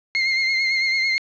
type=tone with vibrato; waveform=35% pulse; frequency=2121 Hz; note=C7; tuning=23 cents sharp; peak=-16 dBFS; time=0.15-1.18 s; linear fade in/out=0 ms; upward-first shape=sine; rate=9 Hz; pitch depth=37 cents each way; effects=resampled to 16000 Hz + 8-bit